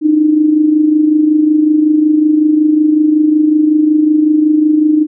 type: tone with amplitude modulation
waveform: sine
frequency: 306 Hz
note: D#4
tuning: 29 cents flat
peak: -4 dBFS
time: 0.01-5.07 s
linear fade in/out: 50 ms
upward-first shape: sine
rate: 25.4 Hz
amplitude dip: 55%
effects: none